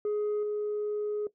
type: tone with level steps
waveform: sine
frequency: 418.8 Hz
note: G#4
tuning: 15 cents sharp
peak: -24 / -27 dBFS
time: 0.05-1.27 s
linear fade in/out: 2 ms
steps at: 0.43 s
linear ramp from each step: 2 ms
effects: noise-tail reverb RT60 0.1 s tail -17 dB re dry + tanh soft clip ceiling -26 dBFS